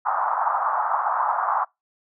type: band-pass noise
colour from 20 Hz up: pink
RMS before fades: -23 dBFS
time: 0.05-1.65 s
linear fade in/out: 20 ms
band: 750 to 1300 Hz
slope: 48 dB/octave
effects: noise-tail reverb RT60 0.2 s tail -26 dB re dry